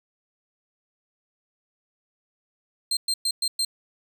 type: tone bursts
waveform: 30% pulse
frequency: 4169 Hz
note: C8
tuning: 7 cents flat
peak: -19 dBFS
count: 5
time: 2.91-3.65 s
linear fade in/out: 5 ms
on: 60 ms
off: 110 ms
effects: none